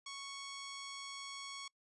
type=tone; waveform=10% pulse; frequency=1108.7 Hz; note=C#6; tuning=in tune; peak=-36 dBFS; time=0.06-1.68 s; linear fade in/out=5 ms; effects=noise-tail reverb RT60 0.1 s tail -26 dB re dry + resampled to 24000 Hz